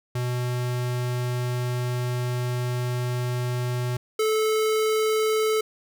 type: tone pair in turn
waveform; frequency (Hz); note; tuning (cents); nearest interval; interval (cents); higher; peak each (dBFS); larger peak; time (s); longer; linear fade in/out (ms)
square; 123.6 / 435.1; B2 / A4; +2 / -19; octave + minor seventh; 2179; second; -25 / -21; second; 0.15-3.97 / 4.19-5.61; first; 5
effects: none